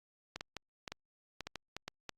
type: clicks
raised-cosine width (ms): 0.2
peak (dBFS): -23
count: 11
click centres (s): 0.36 / 0.409 / 0.567 / 0.878 / 0.92 / 1.407 / 1.47 / 1.557 / 1.766 / 1.88 / 2.093
effects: Opus 48 kbps